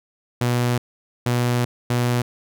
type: tone bursts at uneven times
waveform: sawtooth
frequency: 121.7 Hz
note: B2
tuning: 25 cents flat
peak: -14 dBFS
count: 3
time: 0.41-0.78 / 1.26-1.65 / 1.9-2.22 s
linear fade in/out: 5 ms
effects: none